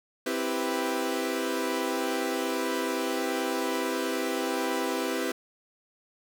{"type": "chord", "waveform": "sawtooth", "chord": "C major seventh", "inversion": "none", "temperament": "equal", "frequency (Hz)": [261.6, 329.6, 392, 493.9], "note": ["C4", "E4", "G4", "B4"], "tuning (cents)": [0, 0, 0, 0], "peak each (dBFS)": -29, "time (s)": [0.26, 5.32], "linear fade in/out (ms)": 5, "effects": []}